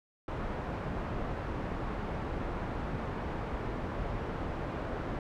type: low-pass noise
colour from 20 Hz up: pink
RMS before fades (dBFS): -36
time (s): 0.28-5.19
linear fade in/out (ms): 2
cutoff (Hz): 1300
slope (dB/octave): 12
effects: none